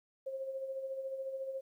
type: tone with tremolo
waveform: sine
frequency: 534 Hz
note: C5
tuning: 35 cents sharp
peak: -35 dBFS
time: 0.26-1.61 s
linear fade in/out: 10 ms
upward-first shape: sine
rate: 14 Hz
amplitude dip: 50%
effects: 12-bit